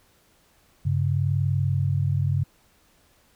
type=tone pair together; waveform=sine; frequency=98 / 138.69 Hz; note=G2 / C#3; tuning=0 / +1 cents; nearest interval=tritone; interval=601 cents; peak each=-23 dBFS; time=0.85-2.44 s; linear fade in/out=10 ms; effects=pink hiss -61 dBFS RMS until 3.35 s